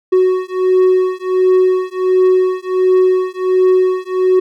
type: beating tone pair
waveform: triangle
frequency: 370 / 371.4 Hz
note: F#4 / F#4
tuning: 0 / +7 cents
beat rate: 1.4 Hz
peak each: -11 dBFS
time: 0.12-4.4 s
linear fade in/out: 10 ms
effects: none